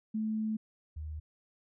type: tone pair in turn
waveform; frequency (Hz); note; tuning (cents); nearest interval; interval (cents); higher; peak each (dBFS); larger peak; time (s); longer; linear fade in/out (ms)
sine; 217.7 / 76.97; A3 / D#2; -18 / -18; octave + tritone; 1800; first; -30 / -37; first; 0.14-0.57 / 0.96-1.2; first; 10
effects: none